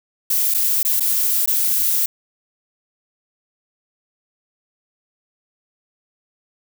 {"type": "noise with dropouts", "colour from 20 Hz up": "violet", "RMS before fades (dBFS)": -18, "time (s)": [0.3, 2.06], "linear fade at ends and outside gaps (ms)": 5, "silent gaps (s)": [[0.541, 0.545], [0.83, 0.849], [0.998, 1.005], [1.46, 1.475]], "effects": []}